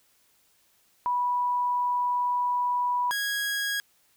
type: tone pair in turn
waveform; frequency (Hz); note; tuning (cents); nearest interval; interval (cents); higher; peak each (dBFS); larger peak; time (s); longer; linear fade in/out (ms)
sine / sawtooth; 981 / 1649.8; B5 / G#6; -12 / -12; major sixth; 900; second; -23; neither; 1.06-3.11 / 3.11-3.8; first; 0
effects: white hiss -65 dBFS RMS until 4.16 s